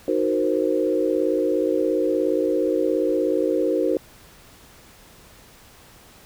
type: chord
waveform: sine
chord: C half-diminished seventh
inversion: first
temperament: equal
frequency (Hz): 311.1 / 370 / 466.2 / 523.3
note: Eb4 / Gb4 / Bb4 / C5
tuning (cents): 0 / 0 / 0 / 0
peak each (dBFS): -24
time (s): 0.08-3.97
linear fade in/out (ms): 2
effects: pink hiss -49 dBFS RMS until 6.25 s